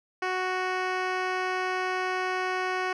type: tone with low-pass filter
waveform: 10% pulse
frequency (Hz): 370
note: F#4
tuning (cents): 0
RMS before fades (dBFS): -29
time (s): 0.22-2.93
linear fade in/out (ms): 5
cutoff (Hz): 3600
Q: 0.73
effects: none